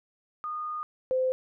sine tone pair in turn, 1227 / 515.9 Hz, D#6 / C5, -25 / -24 cents, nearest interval octave + minor third, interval 1499 cents, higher first, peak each -31 / -23 dBFS, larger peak second, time 0.44-0.83 / 1.11-1.32 s, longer first, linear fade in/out 0 ms, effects none

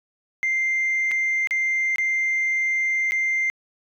sine tone with dropouts, 2093 Hz, C7, in tune, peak -18 dBFS, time 0.43-3.5 s, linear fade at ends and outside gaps 0 ms, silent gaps 1.112-1.116 / 1.472-1.509 / 1.959-1.983 / 3.11-3.12 s, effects tanh soft clip ceiling -17 dBFS

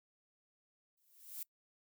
violet noise with exponential growth, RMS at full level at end -41 dBFS, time 0.97-1.43 s, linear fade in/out 5 ms, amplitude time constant 100 ms, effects noise-tail reverb RT60 0.1 s tail -23 dB re dry

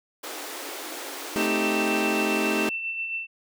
pink high-pass noise, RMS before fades -36 dBFS, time 0.23-1.47 s, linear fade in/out 10 ms, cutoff 270 Hz, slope 96 dB/octave
sawtooth chord, A half-diminished seventh, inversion none, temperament equal, 220 / 261.6 / 311.1 / 392 Hz, A3 / C4 / Eb4 / G4, 0 / 0 / 0 / 0 cents, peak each -24 / -29 / -24 / -24 dBFS, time 1.36-2.69 s, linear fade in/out 0 ms
sine tone with tremolo, 2680 Hz, E7, 28 cents sharp, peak -26 dBFS, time 1.36-3.27 s, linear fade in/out 50 ms, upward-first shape sine, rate 7.4 Hz, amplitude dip 40%
effects none

